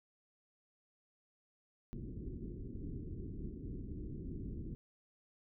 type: low-pass noise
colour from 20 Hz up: pink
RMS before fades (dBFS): -44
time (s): 1.93-4.75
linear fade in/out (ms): 0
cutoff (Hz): 380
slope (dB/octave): 48
effects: none